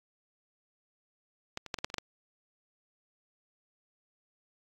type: clicks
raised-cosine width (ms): 0.2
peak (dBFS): -18 / -25 / -14 / -21 / -13 / -29 / -16 / -16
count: 8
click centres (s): 1.574 / 1.663 / 1.742 / 1.787 / 1.845 / 1.901 / 1.942 / 1.983
effects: AAC 48 kbps